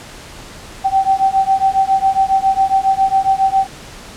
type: beating tone pair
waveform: sine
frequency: 770 / 777.3 Hz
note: G5 / G5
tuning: -31 / -15 cents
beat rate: 7.3 Hz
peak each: -14 dBFS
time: 0.84-3.67 s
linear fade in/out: 20 ms
effects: pink hiss -35 dBFS RMS until 4.16 s + low-pass 9000 Hz 12 dB/octave